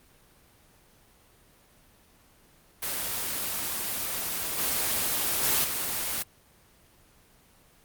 white noise with level steps, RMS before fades -31 / -27 / -24 / -30 dBFS, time 2.82-6.23 s, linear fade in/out 10 ms, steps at 4.58 / 5.43 / 5.64 s, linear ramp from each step 2 ms, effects pink hiss -59 dBFS RMS until 7.84 s + Opus 24 kbps

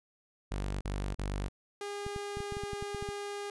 sawtooth tone bursts, 49 Hz, G1, in tune, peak -29 dBFS, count 3, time 0.51-1.486 s, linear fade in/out 10 ms, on 300 ms, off 38 ms
sawtooth tone, 406.8 Hz, G#4, 36 cents flat, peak -33 dBFS, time 1.81-3.5 s, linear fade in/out 2 ms
clicks, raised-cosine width 5 ms, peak -28 dBFS, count 12, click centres 2.065 / 2.162 / 2.371 / 2.404 / 2.523 / 2.569 / 2.636 / 2.733 / 2.825 / 2.947 / 3.025 / 3.089 s
effects resampled to 24000 Hz

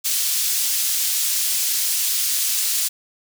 pink high-pass noise, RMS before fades -21 dBFS, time 0.04-2.89 s, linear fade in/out 20 ms, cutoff 5000 Hz, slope 12 dB/octave, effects none

